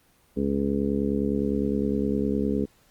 harmonic tone, 69.8 Hz, C#2, 13 cents sharp, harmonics 1 / 2 / 3 / 4 / 5 / 6 / 7, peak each -34 / -37 / -26 / -28 / -38 / -29 / -34 dBFS, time 0.36-2.66 s, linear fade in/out 20 ms, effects pink hiss -61 dBFS RMS until 2.9 s + Opus 24 kbps

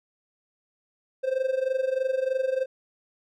triangle tone with amplitude modulation, 523.3 Hz, C5, in tune, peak -18 dBFS, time 1.23-2.66 s, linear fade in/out 20 ms, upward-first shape sine, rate 23.2 Hz, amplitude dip 80%, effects none

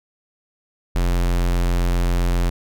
square tone, 43.78 Hz, F1, 5 cents sharp, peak -17 dBFS, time 0.95-2.5 s, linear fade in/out 10 ms, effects none

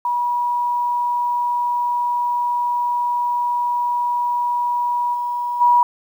sine tone with level steps, 967 Hz, B5, 37 cents flat, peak -17 / -20 / -10 dBFS, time 0.05-5.83 s, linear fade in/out 2 ms, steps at 5.13 / 5.6 s, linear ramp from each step 20 ms, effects 8-bit

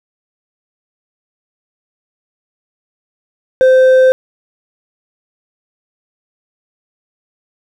sine tone with hard clipping, 518 Hz, C5, 17 cents flat, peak -6 dBFS, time 3.61-4.12 s, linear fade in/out 0 ms, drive 4 dB, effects none

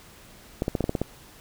clicks, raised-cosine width 2 ms, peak -11 dBFS, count 8, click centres 0.621 / 0.681 / 0.752 / 0.807 / 0.841 / 0.894 / 0.952 / 1.016 s, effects pink hiss -50 dBFS RMS until 1.4 s

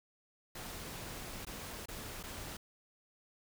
pink noise with dropouts, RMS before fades -45 dBFS, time 0.55-2.57 s, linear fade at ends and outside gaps 5 ms, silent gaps 1.451-1.467 / 1.858-1.884 / 2.23-2.236 s, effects none

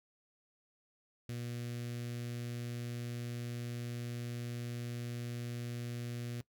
sawtooth tone with notch filter, 120 Hz, B2, 49 cents flat, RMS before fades -41 dBFS, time 1.29-6.41 s, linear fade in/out 0 ms, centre 920 Hz, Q 0.64, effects noise-tail reverb RT60 0.1 s tail -20 dB re dry

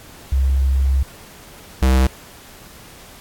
sine / square tone pair in turn, 66.9 / 65.11 Hz, C2 / C2, +39 / -8 cents, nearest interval unison, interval 47 cents, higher first, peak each -13 / -12 dBFS, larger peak second, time 0.32-1.03 / 1.82-2.07 s, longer first, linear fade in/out 5 ms, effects pink hiss -42 dBFS RMS until 3.2 s + AAC 64 kbps

